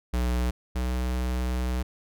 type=tone pair in turn; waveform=square; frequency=61.1 / 62.38 Hz; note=B1 / B1; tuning=-18 / +18 cents; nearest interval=unison; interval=36 cents; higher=second; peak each=-24 / -26 dBFS; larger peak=first; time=0.13-0.51 / 0.75-1.83 s; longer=second; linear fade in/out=10 ms; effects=none